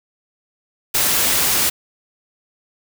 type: noise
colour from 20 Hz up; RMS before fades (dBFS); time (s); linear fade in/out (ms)
white; -17; 0.94-1.7; 10
effects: none